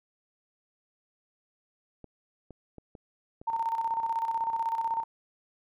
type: clicks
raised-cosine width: 2 ms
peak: -32 dBFS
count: 5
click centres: 2.043 / 2.507 / 2.783 / 2.952 / 3.415 s
type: tone with tremolo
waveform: sine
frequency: 911 Hz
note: A#5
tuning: 40 cents flat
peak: -25 dBFS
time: 3.47-5.04 s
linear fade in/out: 10 ms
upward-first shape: square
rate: 16 Hz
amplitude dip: 55%
effects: none